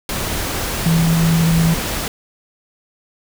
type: tone in noise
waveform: sine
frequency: 164.81 Hz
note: E3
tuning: in tune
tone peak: -12 dBFS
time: 0.86-1.74 s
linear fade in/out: 2 ms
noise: pink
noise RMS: -22 dBFS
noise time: 0.09-2.08 s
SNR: +7 dB
effects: none